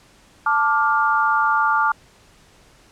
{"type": "chord", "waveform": "sine", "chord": "D minor", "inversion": "second", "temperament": "just", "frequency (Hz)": [881, 1174.7, 1409.6], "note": ["A5", "D6", "F6"], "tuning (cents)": [2, 0, 16], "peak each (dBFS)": [-20, -19, -20], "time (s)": [0.46, 1.92], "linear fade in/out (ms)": 5, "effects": ["pink hiss -52 dBFS RMS until 2.91 s", "low-pass 9000 Hz 12 dB/octave"]}